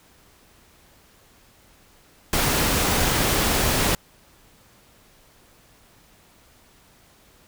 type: noise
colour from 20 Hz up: pink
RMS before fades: -21 dBFS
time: 2.33-3.95 s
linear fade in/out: 2 ms
effects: pink hiss -55 dBFS RMS until 7.47 s